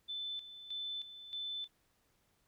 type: tone with tremolo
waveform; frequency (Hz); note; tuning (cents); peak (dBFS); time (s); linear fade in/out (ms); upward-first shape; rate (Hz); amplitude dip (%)
sine; 3520; A7; 0; -38; 0.08-1.68; 20; square; 1.6; 70
effects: pink hiss -75 dBFS RMS until 2.47 s